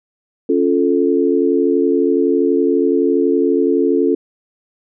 sine chord, Db augmented, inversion none, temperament equal with one note detuned, 277.2 / 349.2 / 438.5 Hz, Db4 / F4 / A4, 0 / 0 / -6 cents, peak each -16 dBFS, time 0.49-4.15 s, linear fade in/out 5 ms, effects none

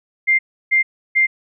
sine tone bursts, 2102 Hz, C7, 7 cents sharp, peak -11 dBFS, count 3, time 0.27-1.27 s, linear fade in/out 20 ms, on 120 ms, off 320 ms, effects none

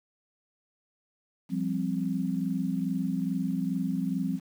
sine chord, F suspended second, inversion none, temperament equal with one note detuned, 174.61 / 197.02 / 261.6 Hz, F3 / G3 / C4, 0 / +9 / 0 cents, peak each -31 dBFS, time 1.49-4.4 s, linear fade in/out 50 ms, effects 9-bit

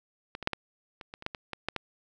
clicks, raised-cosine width 0.3 ms, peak -21 / -22 / -8 / -15 / -26 / -25 / -28 / -15 / -21 / -19 / -13 / -15 dBFS, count 12, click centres 0.351 / 0.427 / 0.474 / 0.533 / 1.012 / 1.139 / 1.224 / 1.264 / 1.348 / 1.533 / 1.686 / 1.763 s, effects none

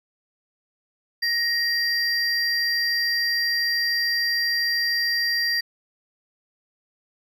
triangle tone pair together, 1877 / 4730 Hz, A#6 / D8, +11 / +12 cents, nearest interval octave + major third, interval 1601 cents, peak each -22 / -22 dBFS, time 1.22-5.61 s, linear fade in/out 10 ms, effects none

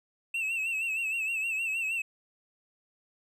triangle tone with vibrato, 2654 Hz, E7, 11 cents sharp, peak -27 dBFS, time 0.34-2.02 s, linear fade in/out 5 ms, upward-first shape sine, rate 6.4 Hz, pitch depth 70 cents each way, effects none

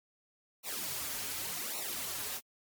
white noise with flanger, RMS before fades -38 dBFS, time 0.63-2.41 s, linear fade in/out 50 ms, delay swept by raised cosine 0.61 to 6.11 ms, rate 0.87 Hz, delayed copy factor -0.95, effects MP3 96 kbps

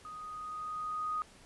sine tone with level ramp, 1244.5 Hz, D#6, in tune, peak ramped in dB -43 to -31 dBFS, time 0.05-1.22 s, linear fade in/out 0 ms, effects pink hiss -58 dBFS RMS until 1.45 s + resampled to 24000 Hz

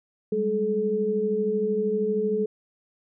sine tone cluster, 195 / 207.9 / 429.7 Hz, G3 / G#3 / A4, -9 / +2 / -41 cents, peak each -31 / -30 / -23 dBFS, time 0.32-2.46 s, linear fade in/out 5 ms, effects none

